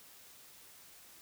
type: silence
effects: white hiss -57 dBFS RMS until 1.21 s